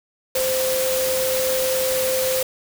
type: tone in noise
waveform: sine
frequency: 519 Hz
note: C5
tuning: 14 cents flat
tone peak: -20 dBFS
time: 0.35-2.43 s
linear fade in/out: 5 ms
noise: white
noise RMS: -25 dBFS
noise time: 0.35-2.43 s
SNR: +2 dB
effects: none